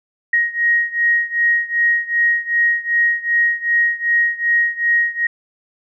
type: beating tone pair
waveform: sine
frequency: 1880 / 1882.6 Hz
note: A#6 / A#6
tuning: +14 / +17 cents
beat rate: 2.6 Hz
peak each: -16 / -18 dBFS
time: 0.33-5.27 s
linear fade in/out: 5 ms
effects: none